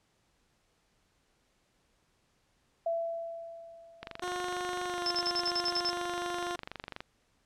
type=tone with exponential decay; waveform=sine; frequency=669 Hz; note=E5; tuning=25 cents sharp; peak=-27 dBFS; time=2.86-4.57 s; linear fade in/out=5 ms; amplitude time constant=370 ms
type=click train; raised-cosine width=0.3 ms; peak=-23 dBFS; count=73; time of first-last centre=4.03-7.005 s; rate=24.2 Hz
type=tone with pitch glide; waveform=15% pulse; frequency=358.9 to 350.9 Hz; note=F4 to F4; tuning=+47 to +8 cents; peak=-27 dBFS; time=4.22-6.56 s; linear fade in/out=5 ms; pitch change=-39 cents; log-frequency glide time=4.85-5.04 s
type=tone bursts; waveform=sine; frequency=5274 Hz; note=E8; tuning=in tune; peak=-28 dBFS; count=9; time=5.06-5.901 s; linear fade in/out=0 ms; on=49 ms; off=50 ms
effects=pink hiss -72 dBFS RMS until 7.45 s + low-pass 9000 Hz 12 dB/octave